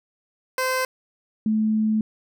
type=tone pair in turn; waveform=15% pulse / sine; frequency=516 / 217 Hz; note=C5 / A3; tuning=-24 / -24 cents; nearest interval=octave + minor third; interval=1500 cents; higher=first; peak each=-15 / -18 dBFS; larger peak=first; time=0.58-0.85 / 1.46-2.01 s; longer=second; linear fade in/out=2 ms; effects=none